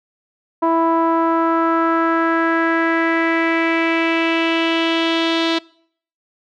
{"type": "tone with low-pass filter sweep", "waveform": "sawtooth", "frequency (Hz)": 329.6, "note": "E4", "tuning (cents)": 0, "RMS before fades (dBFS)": -17, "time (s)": [0.62, 5.59], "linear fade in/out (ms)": 10, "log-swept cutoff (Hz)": [960, 3800], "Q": 3.5, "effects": ["noise-tail reverb RT60 0.6 s tail -24 dB re dry"]}